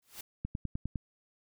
white noise with exponential growth, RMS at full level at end -40 dBFS, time 0.02-0.21 s, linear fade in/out 5 ms, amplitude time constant 41 ms
click train, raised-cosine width 5 ms, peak -22 dBFS, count 6, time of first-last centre 0.45-0.958 s, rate 9.85 Hz
effects none

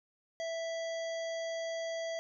harmonic tone with a mistuned harmonic, 659.3 Hz, E5, in tune, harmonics 1 / 3 / 5 / 7 / 9 / 10, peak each -35 / -45 / -49 / -52 / -54 / -55 dBFS, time 0.4-2.19 s, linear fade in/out 0 ms, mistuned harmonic 7, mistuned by +30 cents, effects none

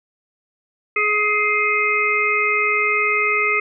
harmonic tone, 419.9 Hz, G#4, 19 cents sharp, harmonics 1 / 3 / 5 / 6, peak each -25 / -22 / -19 / -21 dBFS, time 0.96-3.6 s, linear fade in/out 5 ms, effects none

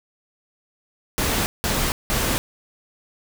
pink noise bursts, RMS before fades -22 dBFS, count 3, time 1.18-2.38 s, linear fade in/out 0 ms, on 280 ms, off 180 ms, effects none

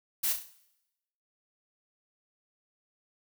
blue noise with echo, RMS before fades -29 dBFS, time 0.23-0.33 s, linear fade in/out 10 ms, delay 34 ms, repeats 6, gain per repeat -6 dB, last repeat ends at 0.534 s, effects noise-tail reverb RT60 0.9 s tail -18 dB re dry

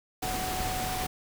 sine tone in noise, 743 Hz, F#5, 7 cents sharp, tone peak -33 dBFS, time 0.22-1.07 s, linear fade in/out 10 ms, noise pink, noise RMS -33 dBFS, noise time 0.22-1.07 s, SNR -3 dB, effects none

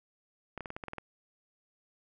clicks, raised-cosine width 0.5 ms, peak -24 dBFS, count 9, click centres 0.577 / 0.607 / 0.658 / 0.704 / 0.765 / 0.838 / 0.883 / 0.934 / 0.983 s, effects none

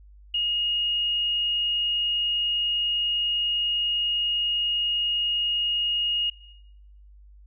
sine tone, 2865 Hz, F7, 44 cents sharp, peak -22 dBFS, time 0.34-6.3 s, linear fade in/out 5 ms, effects noise-tail reverb RT60 0.9 s tail -19 dB re dry + added 50 Hz sine -47 dBFS peak until 7.46 s

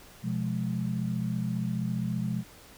sine chord, F diminished, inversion second, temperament just, 125.72 / 174.61 / 209.5 Hz, Cb3 / F3 / Ab3, +31 / 0 / +15 cents, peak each -32 dBFS, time 0.22-2.44 s, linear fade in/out 50 ms, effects pink hiss -52 dBFS RMS until 2.77 s

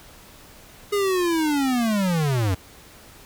square linear sweep, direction down, 414.8 to 87.7 Hz, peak -20 dBFS, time 0.92-2.55 s, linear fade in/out 10 ms, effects pink hiss -47 dBFS RMS until 3.25 s

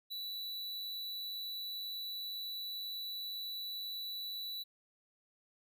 square tone, 3951 Hz, B7, in tune, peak -40 dBFS, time 0.1-4.64 s, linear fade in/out 20 ms, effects none

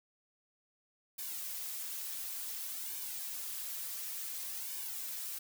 blue noise with flanger, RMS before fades -41 dBFS, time 1.18-5.39 s, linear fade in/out 10 ms, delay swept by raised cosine 1.5 to 4.9 ms, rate 0.56 Hz, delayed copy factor -0.75, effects none

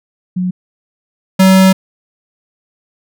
sine / square tone pair in turn, 182.1 / 189.43 Hz, F#3 / F#3, -27 / +41 cents, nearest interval minor second, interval 68 cents, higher second, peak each -13 / -5 dBFS, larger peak second, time 0.36-0.51 / 1.39-1.73 s, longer second, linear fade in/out 10 ms, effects none

